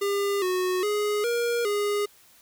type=tone with pitch steps; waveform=square; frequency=401.6 / 367.1 / 416.8 / 473.5 / 411.7 Hz; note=G4 / F#4 / G#4 / A#4 / G#4; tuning=+42 / -14 / +6 / +27 / -15 cents; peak=-24 dBFS; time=0.01-2.06 s; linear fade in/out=10 ms; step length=410 ms; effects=white hiss -56 dBFS RMS until 2.41 s